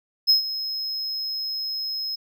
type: tone with ADSR envelope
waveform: triangle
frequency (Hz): 5140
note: E8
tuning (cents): -45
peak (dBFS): -11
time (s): 0.27-2.16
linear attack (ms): 27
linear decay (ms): 120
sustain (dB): -14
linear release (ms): 13
effects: none